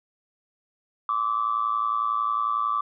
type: tone with amplitude modulation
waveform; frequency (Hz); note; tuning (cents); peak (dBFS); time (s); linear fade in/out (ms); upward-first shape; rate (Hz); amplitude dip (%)
sine; 1159; D6; -23; -18; 1.09-2.81; 2; sine; 111; 80
effects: tanh soft clip ceiling -14 dBFS